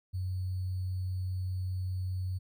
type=tone with sample-and-hold; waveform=sine; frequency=92.5 Hz; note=F#2; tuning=in tune; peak=-31 dBFS; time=0.13-2.39 s; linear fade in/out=20 ms; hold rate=4410 Hz; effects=none